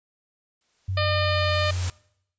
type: noise with exponential growth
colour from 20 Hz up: white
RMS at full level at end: -31 dBFS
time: 0.61-1.9 s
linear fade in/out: 1 ms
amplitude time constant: 280 ms
type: tone with pitch glide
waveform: sine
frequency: 94.8 to 90.21 Hz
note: F#2 to F#2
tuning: +43 to -43 cents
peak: -24 dBFS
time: 0.88-1.9 s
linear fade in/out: 10 ms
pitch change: -86 cents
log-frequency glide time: 1.05-1.58 s
type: harmonic tone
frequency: 605 Hz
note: D#5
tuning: 49 cents flat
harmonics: 1 / 2 / 3 / 4 / 5 / 6 / 7 / 8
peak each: -26 / -29 / -31 / -32 / -33 / -34 / -34 / -35 dBFS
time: 0.97-1.71 s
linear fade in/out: 5 ms
effects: noise-tail reverb RT60 0.7 s tail -21 dB re dry + resampled to 16000 Hz